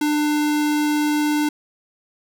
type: tone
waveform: square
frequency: 298.6 Hz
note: D4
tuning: 29 cents sharp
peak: -18 dBFS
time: 0.01-1.49 s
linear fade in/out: 5 ms
effects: none